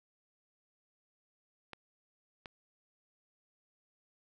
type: clicks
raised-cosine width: 0.3 ms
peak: -28 dBFS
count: 2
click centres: 1.733 / 2.458 s
effects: none

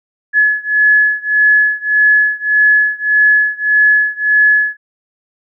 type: beating tone pair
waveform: sine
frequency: 1703 / 1704.7 Hz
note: G#6 / G#6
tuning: +43 / +45 cents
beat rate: 1.7 Hz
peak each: -11 / -12 dBFS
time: 0.33-4.77 s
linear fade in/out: 50 ms
effects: none

